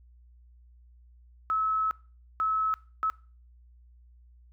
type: tone bursts at uneven times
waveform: sine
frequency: 1295 Hz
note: E6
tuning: 31 cents flat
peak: -24 dBFS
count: 3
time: 1.5-1.91 / 2.4-2.74 / 3.03-3.1 s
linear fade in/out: 0 ms
effects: noise-tail reverb RT60 0.4 s tail -22 dB re dry + added 60 Hz sine -53 dBFS peak until 4.52 s